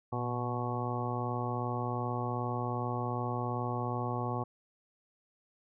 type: harmonic tone with a mistuned harmonic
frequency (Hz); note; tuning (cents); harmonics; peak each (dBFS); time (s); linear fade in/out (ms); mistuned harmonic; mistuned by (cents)
122.6; B2; -12; 1 / 2 / 3 / 4 / 5 / 6 / 7 / 8 / 9; -35 / -40 / -41 / -42 / -45 / -41 / -40 / -49 / -40; 0.12-4.44; 10; 1; -57
effects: none